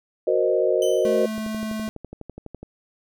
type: chord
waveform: sine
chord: C half-diminished seventh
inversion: second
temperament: equal with one note detuned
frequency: 370 / 466.2 / 523.3 / 617.6 Hz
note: Gb4 / Bb4 / C5 / Eb5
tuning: 0 / 0 / 0 / -13 cents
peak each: -23 dBFS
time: 0.27-1.26 s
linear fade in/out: 5 ms
type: tone with exponential decay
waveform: 20% pulse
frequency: 3040 Hz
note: F#7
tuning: 46 cents sharp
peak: -24 dBFS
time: 0.82-1.47 s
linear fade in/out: 2 ms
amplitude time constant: 140 ms
type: tone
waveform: square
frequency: 217.7 Hz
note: A3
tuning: 18 cents flat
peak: -27 dBFS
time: 1.05-1.89 s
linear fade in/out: 0 ms
type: click train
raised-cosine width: 2 ms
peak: -23 dBFS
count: 16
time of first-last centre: 1.38-2.63 s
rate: 12 Hz
effects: none